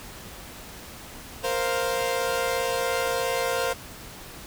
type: chord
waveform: sawtooth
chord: Bb suspended second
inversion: none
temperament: equal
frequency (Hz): 466.2 / 523.3 / 698.5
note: Bb4 / C5 / F5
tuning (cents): 0 / 0 / 0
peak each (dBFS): -25 / -23 / -27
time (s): 1.43-3.74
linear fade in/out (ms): 20
effects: pink hiss -42 dBFS RMS until 4.46 s